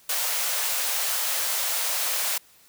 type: high-pass noise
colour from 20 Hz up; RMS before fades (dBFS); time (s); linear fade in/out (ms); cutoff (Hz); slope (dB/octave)
white; -26; 0.09-2.38; 5; 490; 48
effects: white hiss -56 dBFS RMS until 2.68 s